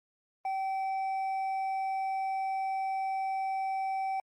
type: tone with hard clipping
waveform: sine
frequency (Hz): 770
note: G5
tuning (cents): -31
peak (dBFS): -31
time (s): 0.45-4.2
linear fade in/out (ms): 2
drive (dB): 4
effects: Opus 32 kbps